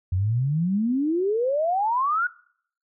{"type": "exponential sweep", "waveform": "sine", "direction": "up", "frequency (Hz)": [87.31, 1482], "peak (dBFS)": -20, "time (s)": [0.12, 2.27], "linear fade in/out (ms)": 5, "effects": ["noise-tail reverb RT60 0.6 s tail -22 dB re dry"]}